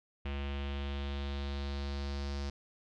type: tone with low-pass filter sweep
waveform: square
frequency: 70.1 Hz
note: C#2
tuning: 20 cents sharp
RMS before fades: -37 dBFS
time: 0.25-2.5 s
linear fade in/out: 5 ms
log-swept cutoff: 2800 to 5100 Hz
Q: 3.1
effects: none